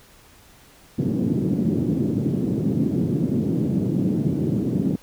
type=band-pass noise; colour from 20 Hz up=white; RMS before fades=-22 dBFS; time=0.98-4.96 s; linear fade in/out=5 ms; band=120 to 300 Hz; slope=24 dB/octave; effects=pink hiss -51 dBFS RMS until 5.02 s